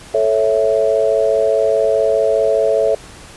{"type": "chord", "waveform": "sine", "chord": "A major", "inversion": "none", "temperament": "equal", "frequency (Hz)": [440, 554.4, 659.3], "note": ["A4", "C#5", "E5"], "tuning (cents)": [0, 0, 0], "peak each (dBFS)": -16, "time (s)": [0.14, 2.95], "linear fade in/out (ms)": 5, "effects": ["pink hiss -38 dBFS RMS until 3.36 s", "resampled to 24000 Hz"]}